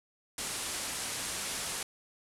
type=low-pass noise; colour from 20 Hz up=white; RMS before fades=-37 dBFS; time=0.38-1.83 s; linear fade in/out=2 ms; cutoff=11000 Hz; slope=48 dB/octave; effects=none